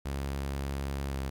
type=tone with pitch glide; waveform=sawtooth; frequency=69 to 67.46 Hz; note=C#2 to C#2; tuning=-7 to -46 cents; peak=-28 dBFS; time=0.05-1.3 s; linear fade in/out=10 ms; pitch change=-39 cents; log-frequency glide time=1.1-1.15 s; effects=11-bit